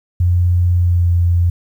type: tone with pitch glide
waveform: sine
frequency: 88.4 to 86.78 Hz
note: F2 to F2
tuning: +22 to -10 cents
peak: -10 dBFS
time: 0.2-1.5 s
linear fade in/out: 5 ms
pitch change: -32 cents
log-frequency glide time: 0.74-1.1 s
effects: 8-bit